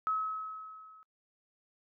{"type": "tone with level ramp", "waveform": "sine", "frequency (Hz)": 1285, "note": "E6", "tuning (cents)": -45, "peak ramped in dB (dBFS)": [-27, -54], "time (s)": [0.07, 1.03], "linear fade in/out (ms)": 0, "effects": ["noise-tail reverb RT60 0.1 s tail -26 dB re dry"]}